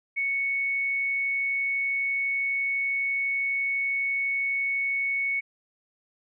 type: tone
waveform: sine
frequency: 2217 Hz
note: C#7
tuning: in tune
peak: -24 dBFS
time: 0.16-5.41 s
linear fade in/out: 20 ms
effects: none